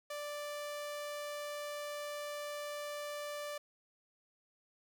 sawtooth tone, 587.3 Hz, D5, in tune, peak -36 dBFS, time 0.1-3.58 s, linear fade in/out 5 ms, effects none

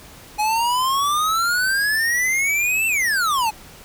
square exponential two-way sweep, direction up then down, 834 to 2700 to 834 Hz, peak -18 dBFS, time 0.38-3.51 s, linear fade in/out 20 ms, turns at 2.87 s, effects pink hiss -43 dBFS RMS until 3.84 s

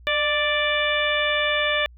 harmonic tone with a mistuned harmonic, 587.3 Hz, D5, in tune, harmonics 1 / 2 / 3 / 4 / 5 / 6, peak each -25 / -29 / -25 / -26 / -29 / -28 dBFS, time 0.07-1.86 s, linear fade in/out 0 ms, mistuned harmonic 1, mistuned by +32 cents, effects added 60 Hz sine -44 dBFS peak until 1.97 s

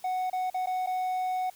triangle tone with dropouts, 740 Hz, F#5, in tune, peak -25 dBFS, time 0.04-1.5 s, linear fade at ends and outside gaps 5 ms, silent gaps 0.3-0.329 / 0.501-0.543 / 0.66-0.67 / 0.863-0.871 s, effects white hiss -56 dBFS RMS until 1.55 s

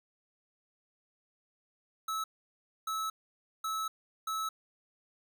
square tone bursts at uneven times, 1300 Hz, E6, 24 cents flat, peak -33 dBFS, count 4, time 2.08-2.24 / 2.87-3.1 / 3.64-3.88 / 4.27-4.49 s, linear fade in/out 5 ms, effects none

